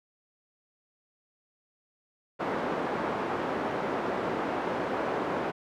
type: band-pass noise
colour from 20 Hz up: pink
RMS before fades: -31 dBFS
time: 2.39-5.52 s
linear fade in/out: 20 ms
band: 290 to 1200 Hz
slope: 12 dB/octave
effects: none